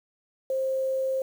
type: tone with quantisation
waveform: sine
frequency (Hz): 529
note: C5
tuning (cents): +19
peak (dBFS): -24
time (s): 0.5-1.22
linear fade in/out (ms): 2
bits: 8
effects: none